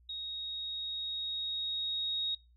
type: tone with level ramp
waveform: sine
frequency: 3760 Hz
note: A#7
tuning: 14 cents sharp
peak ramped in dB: -37 to -30 dBFS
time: 0.09-2.35 s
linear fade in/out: 5 ms
effects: noise-tail reverb RT60 0.3 s tail -26 dB re dry + added 60 Hz sine -60 dBFS peak until 2.56 s